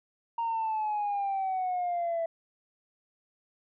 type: exponential sweep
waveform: sine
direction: down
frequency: 932.3 to 659.3 Hz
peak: -26 dBFS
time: 0.38-2.26 s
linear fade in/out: 5 ms
effects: tanh soft clip ceiling -25 dBFS